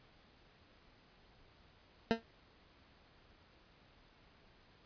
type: tone with exponential decay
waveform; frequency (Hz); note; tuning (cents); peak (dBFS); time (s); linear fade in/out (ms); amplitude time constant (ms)
20% pulse; 227.6; A#3; -41; -20; 2.11-2.23; 0; 24
effects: pink hiss -65 dBFS RMS until 4.85 s + resampled to 11025 Hz